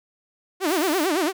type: tone with vibrato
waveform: sawtooth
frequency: 338.6 Hz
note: E4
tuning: 46 cents sharp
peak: -16 dBFS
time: 0.6-1.33 s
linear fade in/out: 50 ms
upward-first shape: sine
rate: 8.9 Hz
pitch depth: 250 cents each way
type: high-pass noise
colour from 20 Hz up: white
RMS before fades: -35 dBFS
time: 0.67-1.07 s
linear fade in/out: 20 ms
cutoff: 770 Hz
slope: 12 dB/octave
effects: none